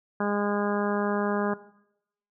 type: harmonic tone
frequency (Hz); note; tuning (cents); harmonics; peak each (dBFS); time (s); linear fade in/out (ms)
204.8; G#3; -24; 1 / 2 / 3 / 4 / 5 / 6 / 7 / 8; -28 / -31 / -33 / -34 / -35 / -36 / -36 / -37; 0.2-1.54; 5
effects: noise-tail reverb RT60 0.8 s tail -18 dB re dry